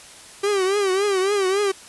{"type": "tone with vibrato", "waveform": "45% pulse", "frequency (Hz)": 391.8, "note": "G4", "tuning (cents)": -1, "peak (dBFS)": -18, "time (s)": [0.43, 1.72], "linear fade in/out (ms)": 10, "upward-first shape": "triangle", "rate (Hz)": 3.6, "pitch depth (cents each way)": 120, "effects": ["white hiss -43 dBFS RMS until 1.88 s", "resampled to 24000 Hz"]}